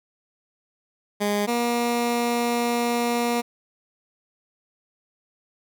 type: tone pair in turn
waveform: 15% pulse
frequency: 205.7 / 238.1 Hz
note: G#3 / A#3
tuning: -16 / +37 cents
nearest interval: minor third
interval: 253 cents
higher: second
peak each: -15 dBFS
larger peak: neither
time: 1.2-1.47 / 1.47-3.42 s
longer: second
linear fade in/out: 20 ms
effects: none